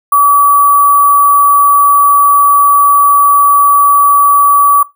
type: tone with sample-and-hold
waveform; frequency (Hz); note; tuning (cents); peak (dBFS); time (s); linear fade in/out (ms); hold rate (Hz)
sine; 1143; D6; -47; -3; 0.12-4.83; 5; 11025
effects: noise-tail reverb RT60 0.2 s tail -20 dB re dry